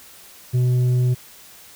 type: tone with tanh clipping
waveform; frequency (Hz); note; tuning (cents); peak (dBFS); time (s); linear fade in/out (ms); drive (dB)
sine; 124.9; B2; +20; -16; 0.53-1.15; 20; 5
effects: white hiss -45 dBFS RMS until 1.75 s